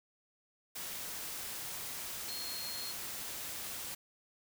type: tone in noise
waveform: sine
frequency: 4254 Hz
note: C8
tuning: 28 cents sharp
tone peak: -42 dBFS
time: 2.28-2.92 s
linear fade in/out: 10 ms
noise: white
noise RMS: -42 dBFS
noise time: 0.75-3.95 s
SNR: -3 dB
effects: none